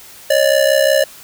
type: ring-modulated tone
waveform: square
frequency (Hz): 582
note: D5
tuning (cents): -16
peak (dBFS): -8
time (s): 0.3-1.04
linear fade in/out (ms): 5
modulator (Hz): 32.8
effects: white hiss -39 dBFS RMS until 1.23 s